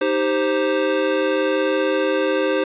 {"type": "chord", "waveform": "square", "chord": "C minor", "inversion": "first", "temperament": "equal", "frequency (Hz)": [311.1, 392, 523.3], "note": ["Eb4", "G4", "C5"], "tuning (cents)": [0, 0, 0], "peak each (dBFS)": [-24, -23, -21], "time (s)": [0.01, 2.64], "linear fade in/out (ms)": 5, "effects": ["resampled to 8000 Hz", "8-bit"]}